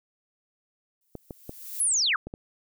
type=noise with exponential growth; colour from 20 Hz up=violet; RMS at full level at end=-34 dBFS; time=1.01-1.8 s; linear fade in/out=2 ms; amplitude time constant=170 ms
type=clicks; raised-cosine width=2 ms; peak=-23 dBFS; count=5; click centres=1.153 / 1.308 / 1.494 / 2.27 / 2.339 s
type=linear sweep; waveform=sine; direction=down; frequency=11175 to 1134 Hz; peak=-21 dBFS; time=1.8-2.16 s; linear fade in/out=2 ms
effects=none